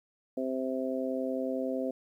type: harmonic tone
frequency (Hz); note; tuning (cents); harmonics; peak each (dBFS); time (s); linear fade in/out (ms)
130.81; C3; 0; 2 / 3 / 4 / 5; -33 / -38 / -34 / -38; 0.37-1.91; 5
effects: 11-bit